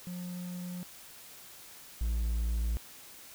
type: tone pair in turn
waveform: triangle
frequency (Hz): 178.6 / 56.81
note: F3 / A#1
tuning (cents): +39 / -44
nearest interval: octave + minor sixth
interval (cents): 1983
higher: first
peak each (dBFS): -35 / -26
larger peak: second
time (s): 0.07-0.83 / 2.01-2.77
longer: neither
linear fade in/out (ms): 0
effects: white hiss -51 dBFS RMS until 3.34 s

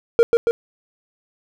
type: tone with echo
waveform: triangle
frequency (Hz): 466.2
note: A#4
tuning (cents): 0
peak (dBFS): -6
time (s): 0.19-0.23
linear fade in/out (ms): 0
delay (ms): 140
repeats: 2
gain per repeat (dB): -3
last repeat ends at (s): 0.51
effects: none

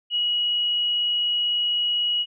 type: tone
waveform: sine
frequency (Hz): 2909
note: F#7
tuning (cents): -30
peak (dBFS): -20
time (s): 0.1-2.26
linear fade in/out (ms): 50
effects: none

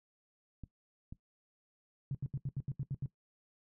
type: clicks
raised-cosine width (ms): 5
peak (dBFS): -33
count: 2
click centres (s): 0.637 / 1.125
type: tone bursts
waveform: sine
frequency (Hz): 137.2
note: C#3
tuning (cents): -17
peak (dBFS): -33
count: 9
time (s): 2.11-3.06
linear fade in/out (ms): 2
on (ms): 38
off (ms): 76
effects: noise-tail reverb RT60 0.1 s tail -17 dB re dry

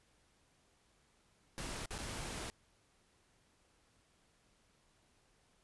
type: noise with dropouts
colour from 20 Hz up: pink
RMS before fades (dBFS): -43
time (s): 1.58-2.5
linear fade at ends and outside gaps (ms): 0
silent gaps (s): 1.858-1.907 / 1.981-1.987
effects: pink hiss -72 dBFS RMS until 5.63 s + resampled to 24000 Hz

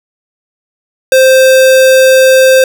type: tone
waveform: square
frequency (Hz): 523.3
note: C5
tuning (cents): 0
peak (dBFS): -3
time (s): 1.12-2.64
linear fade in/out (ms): 2
effects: none

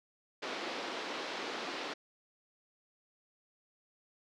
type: band-pass noise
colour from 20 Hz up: pink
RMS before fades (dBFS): -40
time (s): 0.42-1.94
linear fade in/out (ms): 10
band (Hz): 280 to 4800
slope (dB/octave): 24
effects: none

